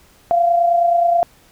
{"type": "tone pair together", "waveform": "sine", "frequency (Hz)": [688, 717.4], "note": ["F5", "F5"], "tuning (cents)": [-26, 46], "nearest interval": "minor second", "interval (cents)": 72, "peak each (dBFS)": [-12, -22], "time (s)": [0.31, 1.23], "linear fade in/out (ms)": 0, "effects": ["pink hiss -51 dBFS RMS until 1.51 s"]}